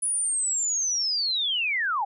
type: linear sweep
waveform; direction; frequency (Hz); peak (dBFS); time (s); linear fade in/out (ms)
sine; down; 9956 to 751; -23; 0.02-2.05; 10
effects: none